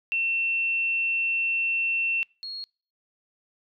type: tone pair in turn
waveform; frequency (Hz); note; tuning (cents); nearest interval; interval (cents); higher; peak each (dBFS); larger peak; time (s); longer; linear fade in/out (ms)
sine; 2700 / 4300; E7 / C8; +41 / +47; minor sixth; 806; second; -23 / -33; first; 0.12-2.23 / 2.43-2.64; first; 0
effects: noise-tail reverb RT60 0.4 s tail -26 dB re dry